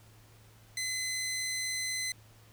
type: tone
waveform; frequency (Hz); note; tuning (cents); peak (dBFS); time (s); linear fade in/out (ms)
15% pulse; 2036; C7; -48; -26; 0.77-2.12; 2
effects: added 109 Hz sine -57 dBFS peak until 2.52 s + pink hiss -61 dBFS RMS until 2.52 s